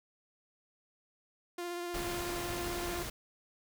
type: tone with vibrato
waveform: sawtooth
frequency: 349.2 Hz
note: F4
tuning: in tune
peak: -33 dBFS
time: 1.58-3.03 s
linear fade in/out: 5 ms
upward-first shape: sine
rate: 16 Hz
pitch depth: 16 cents each way
type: noise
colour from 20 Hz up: pink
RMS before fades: -40 dBFS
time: 1.94-3.1 s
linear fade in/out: 5 ms
effects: none